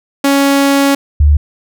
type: tone pair in turn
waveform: sawtooth / sine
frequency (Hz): 278.2 / 73.69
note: C#4 / D2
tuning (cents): +6 / +6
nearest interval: octave + major seventh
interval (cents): 2300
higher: first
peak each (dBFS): -4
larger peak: neither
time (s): 0.24-0.95 / 1.2-1.37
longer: first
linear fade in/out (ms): 5
effects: none